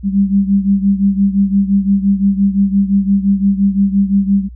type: beating tone pair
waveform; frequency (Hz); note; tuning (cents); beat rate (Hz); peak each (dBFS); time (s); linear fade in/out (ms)
sine; 196 / 201.8; G3 / G#3; 0 / -49; 5.8; -11 / -15; 0.03-4.49; 50
effects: added 60 Hz sine -30 dBFS peak until 4.55 s